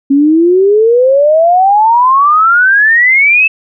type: exponential sweep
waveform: sine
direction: up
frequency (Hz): 271.4 to 2647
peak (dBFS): -4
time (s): 0.1-3.48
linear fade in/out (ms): 10
effects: none